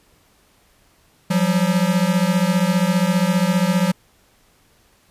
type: beating tone pair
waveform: square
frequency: 174.61 / 189.61 Hz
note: F3 / F#3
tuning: 0 / +43 cents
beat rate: 15 Hz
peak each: -19 dBFS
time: 1.3-3.92 s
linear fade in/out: 10 ms
effects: pink hiss -57 dBFS RMS until 5.1 s + resampled to 32000 Hz